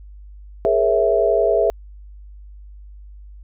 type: chord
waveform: sine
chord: A# half-diminished seventh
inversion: third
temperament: equal with one note detuned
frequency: 415.3 / 466.2 / 543 / 659.3 Hz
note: G#4 / A#4 / C#5 / E5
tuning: 0 / 0 / -36 / 0 cents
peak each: -19 / -21 / -22 / -17 dBFS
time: 0.65-1.7 s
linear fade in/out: 0 ms
effects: added 50 Hz sine -37 dBFS peak until 3.43 s